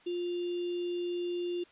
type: tone with sample-and-hold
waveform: sine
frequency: 351.5 Hz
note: F4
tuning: 11 cents sharp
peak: -31 dBFS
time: 0.06-1.64 s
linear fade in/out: 10 ms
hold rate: 3150 Hz
effects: white hiss -60 dBFS RMS until 1.71 s + resampled to 8000 Hz